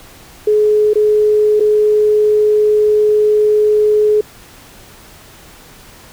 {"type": "tone with dropouts", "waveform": "sine", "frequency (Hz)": 423.5, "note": "G#4", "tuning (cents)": 34, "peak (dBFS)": -8, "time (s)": [0.47, 4.21], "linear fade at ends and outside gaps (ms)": 5, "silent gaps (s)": [[0.935, 0.955], [1.598, 1.604]], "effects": ["pink hiss -40 dBFS RMS until 6.12 s"]}